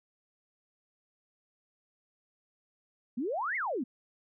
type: exponential two-way sweep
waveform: sine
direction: up then down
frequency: 219.4 to 2217 to 219.4 Hz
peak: -30 dBFS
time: 3.17-3.84 s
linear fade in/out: 10 ms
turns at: 3.56 s
effects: none